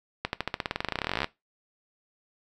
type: accelerating click train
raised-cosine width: 0.3 ms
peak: -11 dBFS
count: 28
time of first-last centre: 0.25-1.244 s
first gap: 81 ms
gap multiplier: 0.93
effects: noise-tail reverb RT60 0.2 s tail -18 dB re dry